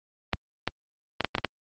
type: clicks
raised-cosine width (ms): 0.3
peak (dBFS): -7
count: 7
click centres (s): 0.333 / 0.676 / 1.207 / 1.246 / 1.351 / 1.383 / 1.447
effects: high-pass 60 Hz 12 dB/octave + Opus 32 kbps